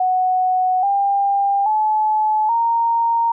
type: tone with pitch steps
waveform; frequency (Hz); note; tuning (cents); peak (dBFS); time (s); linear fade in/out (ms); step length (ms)
sine; 740 / 797.7 / 859.9 / 927; F#5 / G5 / A5 / A#5; 0 / +30 / -40 / -10; -14; 0-3.32; 5; 830
effects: none